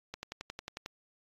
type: click train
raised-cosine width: 0.2 ms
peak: -22 dBFS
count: 9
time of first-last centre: 0.14-0.861 s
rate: 11.1 Hz
effects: AAC 32 kbps